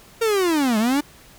45% pulse linear two-way sweep, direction down then up, 466.2 to 207.7 to 298.9 Hz, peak -17 dBFS, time 0.21-1.01 s, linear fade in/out 10 ms, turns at 0.78 s, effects pink hiss -48 dBFS RMS until 1.38 s

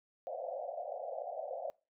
pink band-pass noise, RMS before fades -41 dBFS, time 0.27-1.7 s, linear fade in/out 0 ms, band 520 to 750 Hz, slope 96 dB/octave, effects noise-tail reverb RT60 0.3 s tail -24 dB re dry

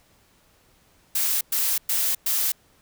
blue noise bursts, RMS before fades -23 dBFS, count 4, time 1.15-2.52 s, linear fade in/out 5 ms, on 260 ms, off 110 ms, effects pink hiss -60 dBFS RMS until 2.81 s

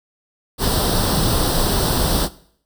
pink noise with comb filter, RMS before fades -18 dBFS, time 0.58-2.29 s, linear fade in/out 50 ms, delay 0.22 ms, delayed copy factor +0.75, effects noise-tail reverb RT60 0.6 s tail -18 dB re dry

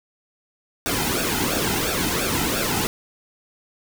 pink noise with flanger, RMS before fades -23 dBFS, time 0.86-2.87 s, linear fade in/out 0 ms, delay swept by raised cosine 0.98 to 1.8 ms, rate 2.9 Hz, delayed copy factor -0.7, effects none

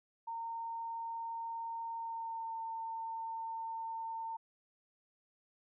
sine tone with pitch glide, 917 to 904.9 Hz, A#5 to A5, -29 to +48 cents, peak -38 dBFS, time 0.27-4.37 s, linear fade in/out 10 ms, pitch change -23 cents, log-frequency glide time 1.95-2.56 s, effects none

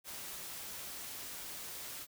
white noise, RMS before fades -45 dBFS, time 0.04-2.07 s, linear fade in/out 50 ms, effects none

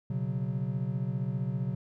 triangle chord, B suspended second, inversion none, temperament equal, 123.47 / 138.59 / 185 Hz, B2 / C#3 / F#3, 0 / 0 / 0 cents, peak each -31 / -31 / -33 dBFS, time 0.1-1.75 s, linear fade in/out 5 ms, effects none

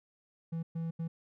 triangle tone bursts at uneven times, 164.81 Hz, E3, in tune, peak -31 dBFS, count 3, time 0.52-0.63 / 0.75-0.91 / 0.99-1.08 s, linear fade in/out 10 ms, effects none

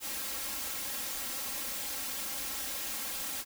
white noise with comb filter, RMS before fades -37 dBFS, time 0-3.45 s, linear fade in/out 50 ms, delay 3.7 ms, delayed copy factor +0.85, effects none

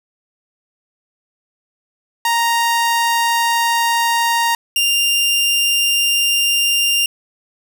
sawtooth tone pair in turn, 932.3 / 2794 Hz, A#5 / F7, 0 / 0 cents, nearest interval octave + perfect fifth, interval 1900 cents, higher second, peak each -10 dBFS, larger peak neither, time 2.25-4.55 / 4.76-7.06 s, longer neither, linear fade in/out 2 ms, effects none

